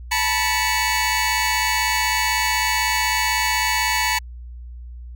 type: tone cluster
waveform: 20% pulse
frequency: 878 / 974 / 2238 Hz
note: A5 / B5 / C#7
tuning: -4 / -24 / +16 cents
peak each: -18 dBFS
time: 0.11-4.19 s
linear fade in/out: 10 ms
effects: added 60 Hz sine -33 dBFS peak until 5.15 s